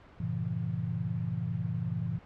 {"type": "chord", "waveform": "sine", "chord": "G diminished seventh", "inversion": "none", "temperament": "equal with one note detuned", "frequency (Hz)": [98, 116.54, 138.59, 168.18], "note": ["G2", "Bb2", "Db3", "Fb3"], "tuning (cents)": [0, 0, 0, 35], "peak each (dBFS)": [-39, -34, -38, -34], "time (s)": [0.2, 2.19], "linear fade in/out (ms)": 5, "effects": ["pink hiss -54 dBFS RMS until 2.25 s", "low-pass 2000 Hz 12 dB/octave"]}